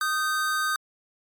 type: tone pair together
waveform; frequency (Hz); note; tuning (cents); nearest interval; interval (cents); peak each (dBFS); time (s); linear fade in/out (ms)
square; 1239.3 / 1547; D#6 / G6; -7 / -23; major third; 384; -27; 0.01-0.76; 2
effects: MP3 96 kbps